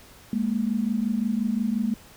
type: tone pair together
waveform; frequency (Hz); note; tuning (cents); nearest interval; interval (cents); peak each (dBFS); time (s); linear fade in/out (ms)
sine; 207.7 / 233.4; G#3 / A#3; 0 / +2; major second; 202; -25; 0.33-1.94; 2
effects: pink hiss -50 dBFS RMS until 2.16 s